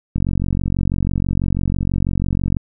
click train, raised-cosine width 5 ms, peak -7 dBFS, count 112, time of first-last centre 0.16-2.568 s, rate 46.1 Hz, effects none

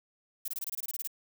violet noise bursts, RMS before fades -35 dBFS, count 12, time 0.45-1.075 s, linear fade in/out 5 ms, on 31 ms, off 23 ms, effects none

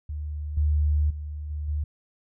sine tone with level steps, 74.8 Hz, D2, 32 cents sharp, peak -29 / -19 / -31 / -28 / -24 dBFS, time 0.09-1.84 s, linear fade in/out 5 ms, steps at 0.57 / 1.1 / 1.5 / 1.68 s, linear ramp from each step 5 ms, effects none

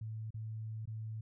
sine tone with dropouts, 110 Hz, A2, in tune, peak -39 dBFS, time 0.01-1.21 s, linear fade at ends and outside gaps 5 ms, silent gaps 0.306-0.342 / 0.856-0.874 s, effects none

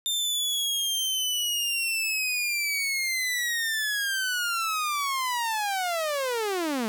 sawtooth linear sweep, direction down, 3612 to 209 Hz, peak -22 dBFS, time 0.06-6.88 s, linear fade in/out 0 ms, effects none

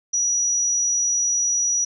sine tone, 5830 Hz, F#8, 26 cents flat, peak -18 dBFS, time 0.13-1.85 s, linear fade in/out 10 ms, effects none

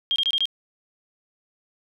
sine tone bursts, 3220 Hz, G7, 46 cents sharp, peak -19 dBFS, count 5, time 0.11-0.455 s, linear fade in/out 0 ms, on 49 ms, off 25 ms, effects none

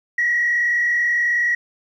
sine tone with frequency modulation, 1916 Hz, A#6, 47 cents sharp, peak -15 dBFS, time 0.18-1.55 s, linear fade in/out 5 ms, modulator 38.6 Hz, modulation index 0.99, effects tanh soft clip ceiling -11 dBFS + 9-bit

